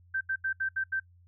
sine tone bursts at uneven times, 1559 Hz, G6, 10 cents flat, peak -27 dBFS, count 6, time 0.14-0.21 / 0.29-0.36 / 0.44-0.53 / 0.6-0.69 / 0.76-0.84 / 0.92-1 s, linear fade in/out 10 ms, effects noise-tail reverb RT60 0.1 s tail -24 dB re dry + added 88 Hz sine -56 dBFS peak until 1.27 s

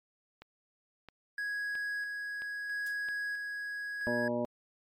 click train, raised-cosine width 0.3 ms, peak -32 dBFS, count 5, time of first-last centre 0.42-3.087 s, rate 1.5 Hz
triangle tone with tremolo, 1661.2 Hz, G#6, in tune, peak -31 dBFS, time 1.38-4.28 s, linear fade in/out 2 ms, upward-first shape square, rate 0.76 Hz, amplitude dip 30%
blue noise with exponential decay, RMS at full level -44 dBFS, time 2.86-3 s, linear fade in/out 5 ms, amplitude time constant 30 ms
harmonic tone, 120.2 Hz, B2, 46 cents flat, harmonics 1 / 2 / 3 / 4 / 5 / 7 / 8, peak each -44 / -34 / -39 / -40 / -33 / -45 / -44 dBFS, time 4.07-4.45 s, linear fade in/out 0 ms
effects MP3 64 kbps

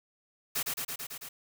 white noise with echo, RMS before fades -31 dBFS, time 0.55-0.63 s, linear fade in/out 10 ms, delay 110 ms, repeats 6, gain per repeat -2 dB, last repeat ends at 1.29 s, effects none

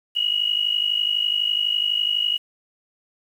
sine tone pair together, 2874 / 2926 Hz, F7 / F#7, +49 / -20 cents, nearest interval unison, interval 31 cents, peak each -22 dBFS, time 0.15-2.38 s, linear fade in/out 20 ms, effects 8-bit

